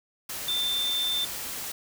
sine tone in noise, 3560 Hz, A7, 20 cents sharp, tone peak -25 dBFS, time 0.48-1.25 s, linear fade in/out 5 ms, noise white, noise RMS -35 dBFS, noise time 0.29-1.72 s, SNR +7 dB, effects none

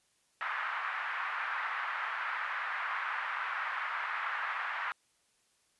white band-pass noise, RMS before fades -36 dBFS, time 0.41-4.92 s, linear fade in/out 0 ms, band 1000 to 1800 Hz, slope 24 dB/octave, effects white hiss -72 dBFS RMS until 5.79 s + resampled to 24000 Hz

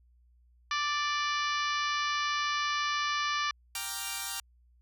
harmonic tone, 587.3 Hz, D5, in tune, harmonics 2 / 3 / 4 / 5 / 6 / 7 / 8 / 9 / 10, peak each -31 / -35 / -37 / -39 / -41 / -42 / -43 / -44 / -45 dBFS, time 0.71-3.51 s, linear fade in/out 2 ms
5% pulse chord, G minor seventh, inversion none, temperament equal, 784 / 932.3 / 1174.7 / 1396.9 Hz, G5 / Bb5 / D6 / F6, 0 / 0 / 0 / 0 cents, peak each -28 dBFS, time 3.75-4.4 s, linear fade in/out 2 ms
effects added 60 Hz sine -60 dBFS peak until 4.81 s

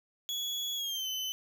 35% pulse tone with pitch glide, 3370 to 3037 Hz, G#7 to F#7, +25 to +44 cents, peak -31 dBFS, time 0.29-1.32 s, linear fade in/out 0 ms, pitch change -181 cents, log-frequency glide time 0.75-1.08 s, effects none

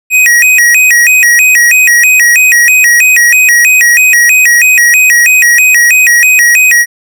square tone with vibrato, 2186 Hz, C#7, 25 cents flat, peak -3 dBFS, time 0.1-6.86 s, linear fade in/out 50 ms, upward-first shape square, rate 3.1 Hz, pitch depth 240 cents each way, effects none

